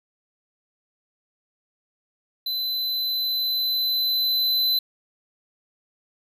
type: tone with level ramp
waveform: square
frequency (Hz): 4027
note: B7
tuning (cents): +33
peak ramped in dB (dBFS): -25 to -19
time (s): 2.46-4.79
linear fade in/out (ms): 5
effects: none